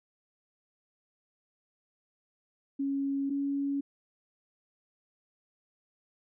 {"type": "tone pair in turn", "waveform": "sine", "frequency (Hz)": [276.4, 279.9], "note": ["C#4", "C#4"], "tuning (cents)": [-5, 17], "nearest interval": "unison", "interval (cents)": 22, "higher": "second", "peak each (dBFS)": -28, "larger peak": "neither", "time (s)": [[2.79, 3.3], [3.3, 3.81]], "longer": "neither", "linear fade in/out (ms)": 10, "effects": []}